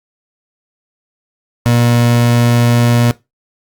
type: tone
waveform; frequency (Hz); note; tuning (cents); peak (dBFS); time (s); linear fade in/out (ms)
30% pulse; 119.4; A#2; +42; -6; 1.66-3.11; 0
effects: noise-tail reverb RT60 0.2 s tail -18 dB re dry + Opus 48 kbps